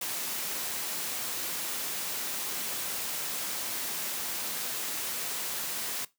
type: high-pass noise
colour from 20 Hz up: white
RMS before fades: -34 dBFS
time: 0.01-6.05 s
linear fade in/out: 5 ms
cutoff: 150 Hz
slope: 12 dB/octave
effects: noise-tail reverb RT60 0.2 s tail -19 dB re dry